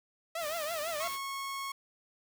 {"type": "tone with vibrato", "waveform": "sawtooth", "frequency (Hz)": 636, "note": "D#5", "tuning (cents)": 38, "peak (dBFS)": -30, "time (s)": [0.35, 1.08], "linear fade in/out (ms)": 5, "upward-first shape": "triangle", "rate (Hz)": 6, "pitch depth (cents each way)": 160}
{"type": "noise", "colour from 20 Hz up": "white", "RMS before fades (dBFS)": -44, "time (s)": [0.38, 1.19], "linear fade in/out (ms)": 50}
{"type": "tone", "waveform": "sawtooth", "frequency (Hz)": 1096, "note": "C#6", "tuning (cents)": -20, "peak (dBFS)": -32, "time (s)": [1, 1.72], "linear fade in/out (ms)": 5}
{"effects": []}